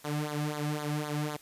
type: tone with flanger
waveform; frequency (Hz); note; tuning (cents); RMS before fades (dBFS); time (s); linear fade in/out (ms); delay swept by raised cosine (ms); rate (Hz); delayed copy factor
sawtooth; 149.3; D3; +29; -33; 0.04-1.37; 10; 0.36 to 2.16; 3.9; -0.85
effects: white hiss -56 dBFS RMS until 1.41 s + resampled to 32000 Hz